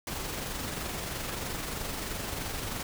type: noise with amplitude modulation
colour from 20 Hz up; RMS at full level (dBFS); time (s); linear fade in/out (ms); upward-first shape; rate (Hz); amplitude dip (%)
pink; -34; 0.07-2.83; 2; sine; 23.1; 35
effects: none